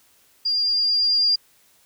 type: tone with level ramp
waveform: sine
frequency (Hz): 4803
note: D8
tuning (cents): +38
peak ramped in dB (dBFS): -19 to -15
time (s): 0.45-1.36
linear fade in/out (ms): 10
effects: white hiss -58 dBFS RMS until 1.85 s